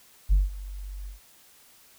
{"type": "tone with ADSR envelope", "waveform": "sine", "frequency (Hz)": 47.97, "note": "G1", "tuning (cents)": -37, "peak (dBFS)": -13, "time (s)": [0.29, 1.2], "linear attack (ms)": 33, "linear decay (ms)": 170, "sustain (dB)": -21, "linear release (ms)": 130, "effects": ["tanh soft clip ceiling -14 dBFS", "white hiss -56 dBFS RMS until 1.98 s"]}